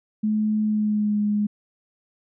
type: tone with pitch glide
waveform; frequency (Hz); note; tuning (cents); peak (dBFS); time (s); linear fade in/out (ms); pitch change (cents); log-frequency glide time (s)
sine; 214.1 to 208.2; A3 to G#3; -47 to +5; -19; 0.23-1.47; 10; -48; 0.63-1.19
effects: none